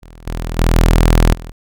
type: tone with level steps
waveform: sawtooth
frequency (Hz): 41.03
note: E1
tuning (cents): -7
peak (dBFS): -32 / -16 / -6 / -4 / -24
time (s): 0.02-1.52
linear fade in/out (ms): 10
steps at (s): 0.27 / 0.59 / 0.76 / 1.33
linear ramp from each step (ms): 2
effects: none